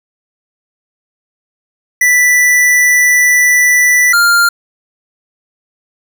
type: tone pair in turn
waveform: square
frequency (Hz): 1975 / 1399.8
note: B6 / F6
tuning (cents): 0 / +4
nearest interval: tritone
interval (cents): 596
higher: first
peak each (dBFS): -7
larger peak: neither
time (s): 2.01-4.13 / 4.13-4.49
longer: first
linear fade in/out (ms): 5
effects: none